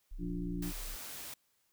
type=tone; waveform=sine; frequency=32.89 Hz; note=C1; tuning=10 cents sharp; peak=-40 dBFS; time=0.11-0.96 s; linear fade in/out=10 ms
type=harmonic tone; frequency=58.27 Hz; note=A#1; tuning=in tune; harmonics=1 / 2 / 3 / 5 / 6; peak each=-50 / -49 / -38 / -40 / -47 dBFS; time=0.18-0.73 s; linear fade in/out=50 ms
type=noise; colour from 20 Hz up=white; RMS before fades=-45 dBFS; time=0.62-1.34 s; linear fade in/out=5 ms
effects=white hiss -75 dBFS RMS until 1.72 s